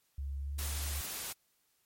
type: tone with pitch glide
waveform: sine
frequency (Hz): 69.3 to 72.24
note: C#2 to D2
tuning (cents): 0 to -28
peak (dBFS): -35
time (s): 0.18-1.01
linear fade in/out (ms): 5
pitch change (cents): +72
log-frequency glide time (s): 0.39-0.62
type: noise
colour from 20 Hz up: white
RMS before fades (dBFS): -40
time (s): 0.58-1.33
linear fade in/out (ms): 10
effects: white hiss -74 dBFS RMS until 1.85 s + MP3 64 kbps